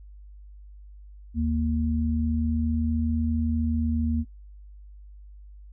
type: tone pair together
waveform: sine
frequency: 77.79 / 233.1 Hz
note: D#2 / A#3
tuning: 0 / 0 cents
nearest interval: octave + perfect fifth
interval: 1900 cents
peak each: -25 dBFS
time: 1.34-4.25 s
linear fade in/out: 50 ms
effects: noise-tail reverb RT60 0.1 s tail -23 dB re dry + added 50 Hz sine -43 dBFS peak until 5.72 s